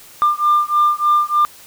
sine beating tone pair, 1195 / 1198.3 Hz, D6 / D6, +30 / +34 cents, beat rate 3.3 Hz, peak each -14 dBFS, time 0.22-1.45 s, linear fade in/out 0 ms, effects tanh soft clip ceiling -7 dBFS + white hiss -42 dBFS RMS until 1.66 s

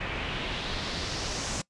pink noise with low-pass filter sweep, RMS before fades -33 dBFS, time 0-1.62 s, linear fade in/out 10 ms, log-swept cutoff 2400 to 7100 Hz, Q 2.3, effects noise-tail reverb RT60 0.1 s tail -21 dB re dry + resampled to 24000 Hz

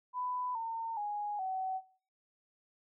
sine tone with pitch steps, 997 / 909 / 828.7 / 755.6 Hz, B5 / A#5 / G#5 / F#5, +16 / -44 / -4 / +36 cents, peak -34 dBFS, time 0.13-1.81 s, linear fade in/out 50 ms, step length 420 ms, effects noise-tail reverb RT60 0.5 s tail -19 dB re dry

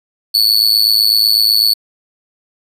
45% pulse tone with amplitude modulation, 4435 Hz, C#8, in tune, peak -4 dBFS, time 0.34-1.74 s, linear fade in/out 10 ms, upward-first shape sine, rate 108 Hz, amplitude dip 100%, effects resampled to 32000 Hz

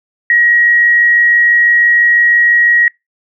sine tone with amplitude modulation, 1900 Hz, A#6, 33 cents sharp, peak -5 dBFS, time 0.3-2.88 s, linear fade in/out 2 ms, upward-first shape sine, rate 106 Hz, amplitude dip 30%, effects noise-tail reverb RT60 0.2 s tail -26 dB re dry

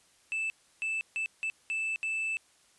triangle tone bursts at uneven times, 2637 Hz, E7, in tune, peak -28 dBFS, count 6, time 0.32-0.5 / 0.82-1.01 / 1.16-1.26 / 1.43-1.5 / 1.7-1.96 / 2.03-2.37 s, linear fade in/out 0 ms, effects white hiss -64 dBFS RMS until 2.78 s + resampled to 24000 Hz

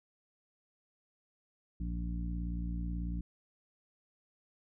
harmonic tone, 58.27 Hz, A#1, in tune, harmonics 1 / 2 / 3 / 4 / 5, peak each -35 / -47 / -40 / -51 / -47 dBFS, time 1.8-3.21 s, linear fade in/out 5 ms, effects none

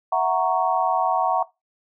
sine chord, F# dominant seventh, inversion third, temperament equal, 659.3 / 740 / 932.3 / 1108.7 Hz, E5 / F#5 / A#5 / C#6, 0 / 0 / 0 / 0 cents, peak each -25 / -21 / -24 / -25 dBFS, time 0.12-1.43 s, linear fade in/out 5 ms, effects noise-tail reverb RT60 0.2 s tail -19 dB re dry

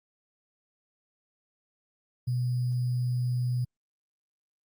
sine tone with sample-and-hold, 123.9 Hz, B2, 6 cents sharp, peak -25 dBFS, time 2.27-3.65 s, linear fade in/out 10 ms, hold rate 4900 Hz, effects Opus 48 kbps

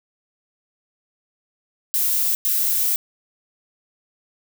violet noise bursts at uneven times, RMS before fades -20 dBFS, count 2, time 1.94-2.35 / 2.45-2.96 s, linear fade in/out 0 ms, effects none

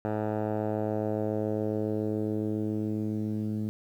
10% pulse tone with low-pass filter sweep, 107.2 Hz, A2, 45 cents flat, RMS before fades -30 dBFS, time 0.05-3.69 s, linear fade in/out 0 ms, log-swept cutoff 1000 to 220 Hz, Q 1.6, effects 10-bit

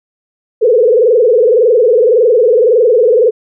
sine tone with frequency modulation, 467.6 Hz, A#4, 5 cents sharp, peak -5 dBFS, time 0.61-3.31 s, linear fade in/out 20 ms, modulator 21.8 Hz, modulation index 2.1, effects none

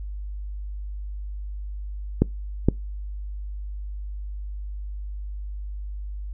clicks, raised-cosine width 3 ms, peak -3 dBFS, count 2, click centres 2.22 / 2.686 s, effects noise-tail reverb RT60 0.2 s tail -24 dB re dry + added 50 Hz sine -30 dBFS peak until 6.33 s

